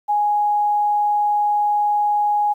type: tone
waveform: sine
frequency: 830.6 Hz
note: G#5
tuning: in tune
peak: -15 dBFS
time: 0.08-2.54 s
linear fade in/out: 20 ms
effects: 9-bit